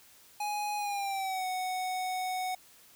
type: tone with pitch glide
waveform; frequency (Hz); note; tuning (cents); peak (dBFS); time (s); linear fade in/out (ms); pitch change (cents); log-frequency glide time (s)
square; 832 to 741.2; G#5 to F#5; +3 to +3; -32; 0.4-2.55; 5; -200; 0.77-1.46
effects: white hiss -58 dBFS RMS until 2.95 s